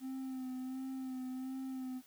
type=tone with vibrato; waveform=triangle; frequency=260 Hz; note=C4; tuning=11 cents flat; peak=-37 dBFS; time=0-2.02 s; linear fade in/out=50 ms; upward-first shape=sine; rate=1.4 Hz; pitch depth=28 cents each way; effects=white hiss -64 dBFS RMS until 2.06 s